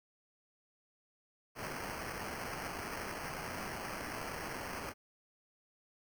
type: noise with sample-and-hold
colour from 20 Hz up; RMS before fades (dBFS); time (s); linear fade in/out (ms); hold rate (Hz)
violet; -42; 1.55-4.94; 50; 3675
effects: none